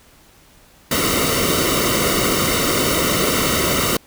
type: noise with comb filter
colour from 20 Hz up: pink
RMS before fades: -18 dBFS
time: 0.91-3.97 s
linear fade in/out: 5 ms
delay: 1.2 ms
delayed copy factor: -0.8
effects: pink hiss -50 dBFS RMS until 4.06 s